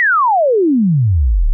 sine exponential sweep, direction down, 2004 to 30.87 Hz, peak -9 dBFS, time 0-1.53 s, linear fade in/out 0 ms, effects none

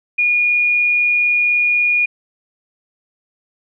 sine tone, 2439 Hz, D#7, 35 cents flat, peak -12 dBFS, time 0.18-2.06 s, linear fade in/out 10 ms, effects none

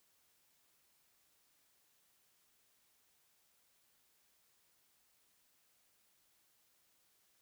silence, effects white hiss -74 dBFS RMS until 7.41 s

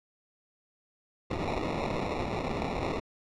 blue noise with sample-and-hold, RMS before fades -32 dBFS, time 1.3-3 s, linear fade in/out 10 ms, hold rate 1575 Hz, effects low-pass 4000 Hz 12 dB/octave

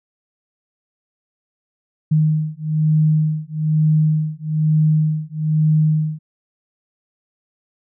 sine beating tone pair, 154.4 / 155.5 Hz, D#3 / D#3, -13 / -1 cents, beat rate 1.1 Hz, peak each -17 dBFS, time 2.11-6.19 s, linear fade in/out 10 ms, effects none

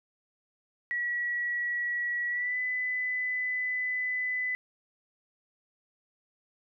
sine tone with pitch glide, 1928 to 2003 Hz, B6 to B6, -42 to +24 cents, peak -28 dBFS, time 0.91-4.55 s, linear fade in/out 0 ms, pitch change +66 cents, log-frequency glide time 2.29-2.58 s, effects none

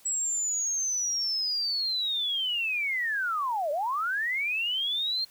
sine linear two-way sweep, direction down then up, 7800 to 560 to 4247 Hz, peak -26 dBFS, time 0.05-5.25 s, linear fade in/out 10 ms, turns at 3.71 s, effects white hiss -57 dBFS RMS until 5.3 s

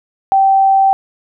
sine tone, 777 Hz, G5, 16 cents flat, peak -7 dBFS, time 0.32-0.93 s, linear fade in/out 0 ms, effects none

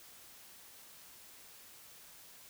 silence, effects white hiss -56 dBFS RMS until 2.49 s

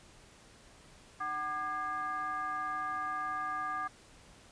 sine tone with frequency modulation, 1200 Hz, D6, 37 cents sharp, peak -33 dBFS, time 1.2-3.88 s, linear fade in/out 10 ms, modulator 447 Hz, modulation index 0.88, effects pink hiss -58 dBFS RMS until 4.51 s + resampled to 22050 Hz

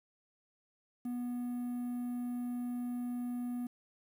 triangle tone, 244.2 Hz, B3, 19 cents flat, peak -33 dBFS, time 1.05-3.67 s, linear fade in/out 5 ms, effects 10-bit

